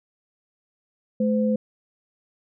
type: tone pair together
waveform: sine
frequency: 214.8 / 511 Hz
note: A3 / C5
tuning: -41 / -41 cents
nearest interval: octave + minor third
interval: 1500 cents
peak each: -20 / -24 dBFS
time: 1.2-1.56 s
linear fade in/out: 5 ms
effects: none